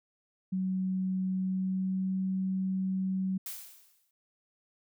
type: tone with pitch glide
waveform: sine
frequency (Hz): 187.4 to 189.03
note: F#3 to F#3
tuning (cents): +22 to +37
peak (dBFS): -28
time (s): 0.52-3.38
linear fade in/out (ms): 10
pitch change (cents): +15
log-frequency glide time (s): 1.34-2.19
type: noise with exponential decay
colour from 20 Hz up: blue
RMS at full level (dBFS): -37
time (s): 3.46-4.11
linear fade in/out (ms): 2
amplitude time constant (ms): 140
effects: none